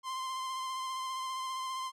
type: tone with vibrato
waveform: 45% pulse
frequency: 1043 Hz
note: C6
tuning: 6 cents flat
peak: -35 dBFS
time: 0.03-1.92 s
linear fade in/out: 50 ms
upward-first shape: sine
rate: 15 Hz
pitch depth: 21 cents each way
effects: low-pass 10000 Hz 12 dB/octave